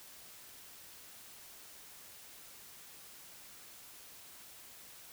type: silence
effects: white hiss -54 dBFS RMS until 5.12 s